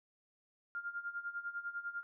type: tone with tremolo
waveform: sine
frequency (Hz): 1402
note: F6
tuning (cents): +6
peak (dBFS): -36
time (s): 0.75-2.03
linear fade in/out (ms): 0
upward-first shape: sine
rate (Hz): 10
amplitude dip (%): 80
effects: none